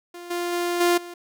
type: tone with level steps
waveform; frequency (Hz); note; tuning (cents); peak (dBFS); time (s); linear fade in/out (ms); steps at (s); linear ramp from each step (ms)
sawtooth; 349.2; F4; 0; -33 / -21 / -19 / -13 / -32; 0.14-1.14; 5; 0.3 / 0.52 / 0.8 / 0.97; 10
effects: none